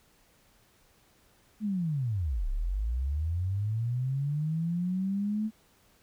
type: linear two-way sweep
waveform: sine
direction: down then up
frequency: 220 to 31.98 to 220 Hz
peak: -27 dBFS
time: 1.6-5.51 s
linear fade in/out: 50 ms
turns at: 2.48 s
effects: pink hiss -64 dBFS RMS until 6.02 s